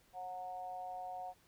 sine tone with amplitude modulation, 732 Hz, F#5, 19 cents flat, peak -38 dBFS, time 0.13-1.34 s, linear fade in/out 50 ms, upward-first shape sine, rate 188 Hz, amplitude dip 75%, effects pink hiss -69 dBFS RMS until 1.47 s

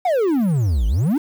triangle exponential two-way sweep, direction down then up, 766 to 50.2 to 323.4 Hz, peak -13 dBFS, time 0.05-1.18 s, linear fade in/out 5 ms, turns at 0.87 s, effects 7-bit

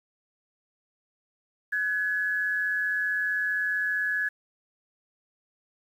sine tone pair together, 1507 / 1691.6 Hz, F#6 / G#6, +31 / +31 cents, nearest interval major second, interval 200 cents, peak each -33 / -25 dBFS, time 1.72-4.29 s, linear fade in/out 10 ms, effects 9-bit

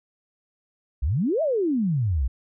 sine exponential two-way sweep, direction up then down, 57.1 to 670 to 57.1 Hz, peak -20 dBFS, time 1.02-2.28 s, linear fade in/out 10 ms, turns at 1.42 s, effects none

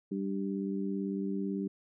harmonic tone, 98 Hz, G2, in tune, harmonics 2 / 3 / 4, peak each -33 / -37 / -39 dBFS, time 0.11-1.68 s, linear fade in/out 10 ms, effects none

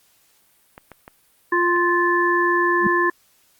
clicks, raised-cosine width 0.5 ms, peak -23 dBFS, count 4, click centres 0.779 / 0.917 / 1.079 / 1.763 s
harmonic tone, 349.2 Hz, F4, in tune, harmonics 1 / 3 / 5, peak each -20 / -20 / -20 dBFS, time 1.52-3.1 s, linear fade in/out 5 ms
sine tone with exponential growth, 206.9 Hz, G#3, 6 cents flat, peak -14 dBFS, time 2.8-2.87 s, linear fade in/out 2 ms, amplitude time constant 15 ms
effects white hiss -59 dBFS RMS until 3.59 s + Opus 48 kbps

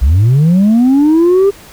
sine linear sweep, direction up, 57 to 404.8 Hz, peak -3 dBFS, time 0.01-1.51 s, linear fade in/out 20 ms, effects tanh soft clip ceiling -4 dBFS + pink hiss -37 dBFS RMS until 1.72 s

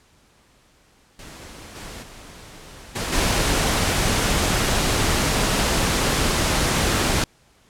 pink noise with level steps, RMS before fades -40 / -36 / -42 / -26 / -20 dBFS, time 1.19-7.24 s, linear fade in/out 2 ms, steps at 1.75 / 2.02 / 2.95 / 3.12 s, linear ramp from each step 10 ms, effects pink hiss -57 dBFS RMS until 7.69 s + low-pass 10000 Hz 12 dB/octave

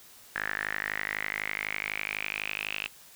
sawtooth tone with band-pass filter sweep, 52 Hz, G#1, 3 cents sharp, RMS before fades -34 dBFS, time 0.35-2.88 s, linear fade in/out 10 ms, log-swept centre 1700 to 2700 Hz, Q 8, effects white hiss -53 dBFS RMS until 3.15 s

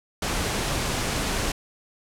pink noise, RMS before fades -26 dBFS, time 0.22-1.52 s, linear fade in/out 5 ms, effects low-pass 10000 Hz 12 dB/octave

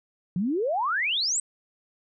sine exponential sweep, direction up, 166.7 to 8372 Hz, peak -23 dBFS, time 0.36-1.4 s, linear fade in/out 2 ms, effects none

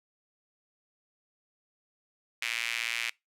sawtooth tone with high-pass filter, 116.54 Hz, A#2, in tune, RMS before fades -33 dBFS, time 2.42-3.1 s, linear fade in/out 0 ms, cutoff 2300 Hz, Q 3.5, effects noise-tail reverb RT60 0.2 s tail -24 dB re dry + low-pass 12000 Hz 12 dB/octave

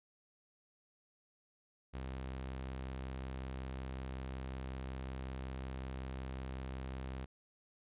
sawtooth tone, 65.41 Hz, C2, in tune, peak -37 dBFS, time 1.93-7.26 s, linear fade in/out 20 ms, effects resampled to 8000 Hz

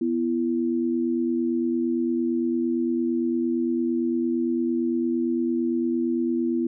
sine tone pair together, 246.9 / 335.7 Hz, B3 / E4, 0 / +32 cents, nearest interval perfect fourth, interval 532 cents, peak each -24 dBFS, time 0.01-6.67 s, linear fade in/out 5 ms, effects none

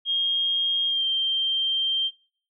sine tone with pitch glide, 3238 to 3160 Hz, G#7 to G7, -45 to +13 cents, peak -21 dBFS, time 0.05-2.11 s, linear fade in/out 50 ms, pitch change -42 cents, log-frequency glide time 0.87-1.04 s, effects noise-tail reverb RT60 0.5 s tail -23 dB re dry

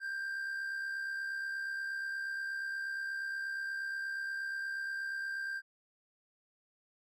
triangle tone with amplitude modulation, 1583 Hz, G6, 17 cents sharp, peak -32 dBFS, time 0-5.62 s, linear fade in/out 50 ms, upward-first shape sine, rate 68.4 Hz, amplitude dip 40%, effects none

